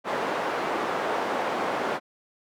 white band-pass noise, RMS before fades -28 dBFS, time 0.04-2 s, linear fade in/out 50 ms, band 320 to 970 Hz, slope 12 dB/octave, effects none

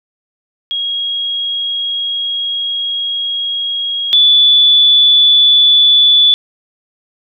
sine tone pair in turn, 3289 / 3462 Hz, G#7 / A7, -18 / -29 cents, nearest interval minor second, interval 89 cents, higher second, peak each -15 / -5 dBFS, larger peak second, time 0.71-4.13 / 4.13-6.34 s, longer first, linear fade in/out 0 ms, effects none

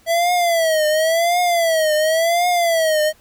square tone with vibrato, 659.3 Hz, E5, in tune, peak -15 dBFS, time 0.06-3.13 s, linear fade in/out 50 ms, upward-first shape triangle, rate 0.93 Hz, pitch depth 150 cents each way, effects pink hiss -53 dBFS RMS until 3.2 s

